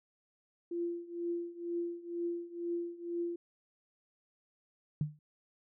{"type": "tone with tremolo", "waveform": "sine", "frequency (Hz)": 343.8, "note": "F4", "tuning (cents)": -27, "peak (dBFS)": -31, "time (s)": [0.71, 3.36], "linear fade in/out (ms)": 5, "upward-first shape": "triangle", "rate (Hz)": 2.1, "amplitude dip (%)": 90}
{"type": "tone with exponential decay", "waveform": "sine", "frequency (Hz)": 150.1, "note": "D3", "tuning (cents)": 38, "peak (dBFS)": -26, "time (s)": [5.01, 5.19], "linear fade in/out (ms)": 2, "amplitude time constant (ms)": 39}
{"effects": []}